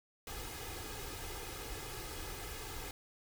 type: noise with comb filter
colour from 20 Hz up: pink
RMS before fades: -44 dBFS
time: 0.27-2.91 s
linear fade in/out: 2 ms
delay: 2.4 ms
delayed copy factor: +0.65
effects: none